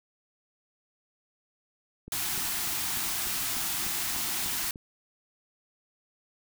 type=click train; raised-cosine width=3 ms; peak=-30 dBFS; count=10; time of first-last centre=2.08-4.759 s; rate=3.36 Hz
type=band-stop noise; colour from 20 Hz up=white; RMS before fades=-31 dBFS; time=2.12-4.71 s; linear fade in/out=2 ms; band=400 to 650 Hz; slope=96 dB/octave
effects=none